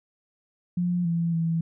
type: tone with pitch steps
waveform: sine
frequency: 176.7 / 168.3 / 164.9 Hz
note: F3 / E3 / E3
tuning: +21 / +36 / +1 cents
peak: -22 dBFS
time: 0.77-1.61 s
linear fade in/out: 5 ms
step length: 280 ms
effects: none